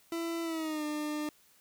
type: tone with pitch glide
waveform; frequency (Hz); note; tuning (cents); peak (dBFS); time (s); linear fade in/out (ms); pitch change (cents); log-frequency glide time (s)
40% pulse; 333.7 to 300.7; E4 to D4; +21 to +41; -32; 0.12-1.29; 2; -180; 0.43-0.84
effects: white hiss -64 dBFS RMS until 1.6 s